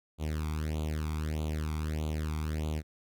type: tone with flanger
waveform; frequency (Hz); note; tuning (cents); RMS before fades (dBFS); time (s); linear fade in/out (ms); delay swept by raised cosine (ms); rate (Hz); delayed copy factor
sawtooth; 77.2; D#2; -13; -33; 0.18-2.83; 50; 0.28 to 0.88; 1.6; +0.9
effects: none

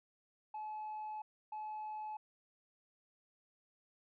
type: tone bursts at uneven times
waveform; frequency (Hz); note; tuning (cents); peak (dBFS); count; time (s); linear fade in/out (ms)
sine; 857; A5; -46; -39; 2; 0.54-1.22 / 1.52-2.17; 5
effects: tanh soft clip ceiling -39 dBFS

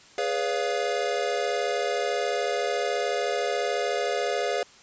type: chord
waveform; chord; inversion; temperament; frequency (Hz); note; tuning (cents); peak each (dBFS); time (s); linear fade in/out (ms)
square; C# dominant seventh; second; equal with one note detuned; 415.3 / 493.9 / 567.7 / 698.5; G#4 / B4 / C#5 / E#5; 0 / 0 / +41 / 0; -31; 0.18-4.63; 2
effects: white hiss -52 dBFS RMS until 4.82 s + resampled to 16000 Hz

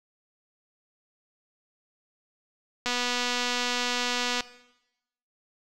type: click train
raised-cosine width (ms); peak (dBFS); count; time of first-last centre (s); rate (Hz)
0.2; -11; 380; 2.86-4.407; 245
effects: noise-tail reverb RT60 0.9 s tail -17 dB re dry

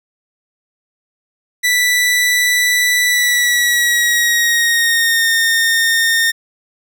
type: tone with pitch glide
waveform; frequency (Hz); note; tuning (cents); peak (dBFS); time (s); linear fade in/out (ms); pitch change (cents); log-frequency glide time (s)
sawtooth; 1973 to 1830.3; B6 to A#6; -2 to -32; -8; 1.63-6.32; 20; -130; 3.05-5.29
effects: none

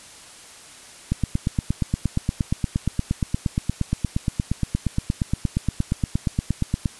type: click train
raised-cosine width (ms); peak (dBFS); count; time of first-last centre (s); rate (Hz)
5; -8; 50; 1.12-6.858; 8.54
effects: white hiss -44 dBFS RMS until 6.99 s + resampled to 24000 Hz

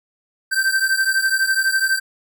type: beating tone pair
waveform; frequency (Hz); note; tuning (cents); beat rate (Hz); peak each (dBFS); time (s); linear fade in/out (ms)
square; 1555 / 1567; G6 / G6; -14 / -1; 12; -19 / -21; 0.51-2; 20
effects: none

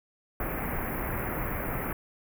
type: band-stop noise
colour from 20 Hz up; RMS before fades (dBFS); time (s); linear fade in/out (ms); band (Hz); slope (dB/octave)
pink; -32; 0.4-1.93; 2; 2300 to 12000; 48
effects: none

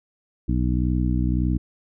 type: harmonic tone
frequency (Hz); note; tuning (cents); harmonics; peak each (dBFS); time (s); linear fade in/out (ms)
61.74; B1; 0; 1 / 2 / 3 / 4 / 5; -22 / -25 / -27 / -28 / -29; 0.48-1.58; 10
effects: none

